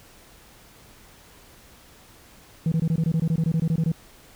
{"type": "tone bursts", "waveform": "sine", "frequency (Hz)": 162.6, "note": "E3", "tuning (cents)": -23, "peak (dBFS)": -16, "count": 16, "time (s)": [2.66, 3.918], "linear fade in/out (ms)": 2, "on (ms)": 58, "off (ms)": 22, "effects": ["tanh soft clip ceiling -18 dBFS", "pink hiss -51 dBFS RMS until 4.35 s"]}